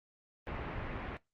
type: low-pass noise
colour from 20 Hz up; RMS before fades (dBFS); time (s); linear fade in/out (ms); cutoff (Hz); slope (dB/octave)
pink; -40; 0.47-1.17; 0; 2500; 24
effects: noise-tail reverb RT60 0.2 s tail -22 dB re dry + Opus 32 kbps